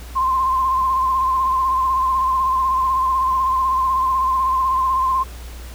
sine tone with vibrato, 1046.5 Hz, C6, in tune, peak -15 dBFS, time 0.15-5.24 s, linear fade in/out 20 ms, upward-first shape sine, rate 16 Hz, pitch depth 39 cents each way, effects added 60 Hz sine -32 dBFS peak until 5.74 s + pink hiss -41 dBFS RMS until 5.74 s

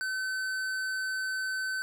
sine tone with tanh clipping, 1526 Hz, G6, 47 cents flat, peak -32 dBFS, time 0.01-1.82 s, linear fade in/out 0 ms, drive 15 dB, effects none

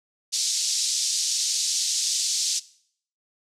pink band-pass noise, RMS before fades -25 dBFS, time 0.32-2.6 s, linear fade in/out 20 ms, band 4500 to 7700 Hz, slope 24 dB/octave, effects noise-tail reverb RT60 0.6 s tail -19 dB re dry + low-pass 12000 Hz 12 dB/octave

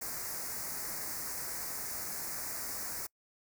white band-stop noise, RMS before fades -39 dBFS, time 0.01-3.07 s, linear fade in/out 10 ms, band 2200 to 4700 Hz, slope 48 dB/octave, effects noise-tail reverb RT60 0.1 s tail -26 dB re dry

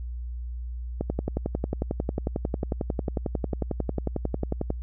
click train, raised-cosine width 2 ms, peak -13 dBFS, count 42, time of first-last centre 1.01-4.704 s, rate 11.1 Hz, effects added 60 Hz sine -31 dBFS peak until 4.82 s

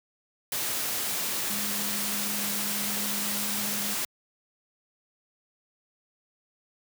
sine tone in noise, 206 Hz, G#3, 14 cents flat, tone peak -37 dBFS, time 1.5-3.94 s, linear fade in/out 2 ms, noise white, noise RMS -30 dBFS, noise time 0.52-4.05 s, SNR -10 dB, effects high-pass 100 Hz 12 dB/octave

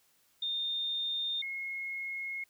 sine tone pair in turn, 3637 / 2163 Hz, A#7 / C#7, -43 / -43 cents, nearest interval major sixth, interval 900 cents, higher first, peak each -31 / -35 dBFS, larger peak first, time 0.42-1.42 / 1.42-2.44 s, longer second, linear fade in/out 5 ms, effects white hiss -69 dBFS RMS until 2.49 s

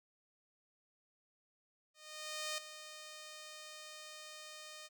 5% pulse tone with ADSR envelope, 615 Hz, D#5, 20 cents flat, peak -26 dBFS, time 1.94-4.89 s, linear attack 640 ms, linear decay 4 ms, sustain -12 dB, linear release 36 ms, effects none

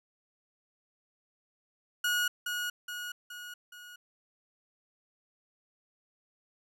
30% pulse tone with echo, 1450 Hz, F#6, 35 cents flat, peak -24 dBFS, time 2.04-2.28 s, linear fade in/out 5 ms, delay 420 ms, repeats 4, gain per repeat -5 dB, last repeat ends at 3.96 s, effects none

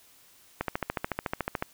click train, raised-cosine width 0.5 ms, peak -13 dBFS, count 15, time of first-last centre 0.61-1.624 s, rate 13.8 Hz, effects white hiss -58 dBFS RMS until 1.73 s

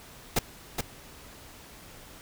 pink noise with echo, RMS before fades -24 dBFS, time 0.36-0.39 s, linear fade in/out 5 ms, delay 420 ms, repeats 1, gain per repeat -5 dB, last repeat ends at 0.81 s, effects pink hiss -49 dBFS RMS until 2.21 s

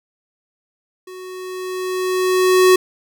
square tone with level ramp, 370 Hz, F#4, in tune, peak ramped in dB -34 to -8 dBFS, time 1.07-2.76 s, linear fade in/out 5 ms, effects none

